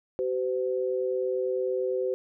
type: tone pair together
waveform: sine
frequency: 381.1 / 510 Hz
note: G4 / C5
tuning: -49 / -44 cents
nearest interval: perfect fourth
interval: 505 cents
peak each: -28 dBFS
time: 0.19-2.14 s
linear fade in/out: 0 ms
effects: none